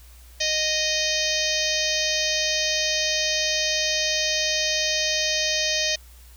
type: harmonic tone with a mistuned harmonic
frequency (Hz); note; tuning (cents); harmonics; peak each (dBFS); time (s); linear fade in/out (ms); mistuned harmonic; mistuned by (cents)
620; D#5; -6; 1 / 3 / 4 / 5 / 6 / 7 / 8 / 9 / 10; -30 / -30 / -30 / -30 / -30 / -30 / -30 / -30 / -30; 0.4-5.96; 10; 10; +23
effects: added 60 Hz sine -45 dBFS peak until 6.36 s + white hiss -53 dBFS RMS until 6.36 s